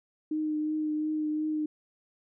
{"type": "tone with vibrato", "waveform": "sine", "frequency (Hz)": 306.9, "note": "D#4", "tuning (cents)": -24, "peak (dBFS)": -27, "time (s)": [0.31, 1.66], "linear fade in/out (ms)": 5, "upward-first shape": "triangle", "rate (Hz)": 2.8, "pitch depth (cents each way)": 19, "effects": []}